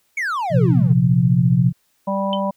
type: exponential sweep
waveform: triangle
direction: down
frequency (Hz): 2300 to 136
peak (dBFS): -18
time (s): 0.17-0.93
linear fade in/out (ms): 5
type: chord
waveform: sine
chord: Bb suspended second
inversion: none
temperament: just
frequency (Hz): 116.54 / 131.11 / 174.81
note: Bb2 / C3 / F3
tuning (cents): 0 / +4 / +2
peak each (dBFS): -20 / -15 / -16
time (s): 0.5-1.73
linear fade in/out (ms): 50
type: harmonic tone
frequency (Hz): 196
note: G3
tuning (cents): 0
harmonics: 1 / 3 / 4 / 5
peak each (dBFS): -22 / -23 / -31 / -24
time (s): 2.07-2.51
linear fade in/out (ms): 10
type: tone with exponential decay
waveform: sine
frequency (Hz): 3067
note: G7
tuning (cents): -38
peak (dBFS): -19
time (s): 2.33-2.41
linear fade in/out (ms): 1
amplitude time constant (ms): 16
effects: white hiss -64 dBFS RMS until 2.56 s